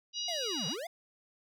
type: harmonic tone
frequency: 960 Hz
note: B5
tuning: 49 cents flat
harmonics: 3 / 4 / 5 / 6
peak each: -38 / -39 / -40 / -41 dBFS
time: 0.13-0.77 s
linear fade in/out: 50 ms
type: linear two-way sweep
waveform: square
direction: down then up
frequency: 729 to 140.4 to 729 Hz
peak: -38 dBFS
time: 0.28-0.87 s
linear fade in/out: 5 ms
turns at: 0.67 s
effects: none